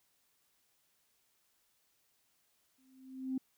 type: tone with exponential growth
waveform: sine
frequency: 261.6 Hz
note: C4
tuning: in tune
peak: -30 dBFS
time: 2.78-3.38 s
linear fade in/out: 5 ms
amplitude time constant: 130 ms
effects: tanh soft clip ceiling -26 dBFS + white hiss -75 dBFS RMS until 3.57 s